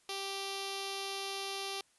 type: tone with notch filter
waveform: 5% pulse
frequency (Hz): 392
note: G4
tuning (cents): 0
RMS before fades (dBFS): -39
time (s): 0.09-1.81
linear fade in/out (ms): 2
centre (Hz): 1700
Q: 1.2
effects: white hiss -69 dBFS RMS until 1.98 s + resampled to 24000 Hz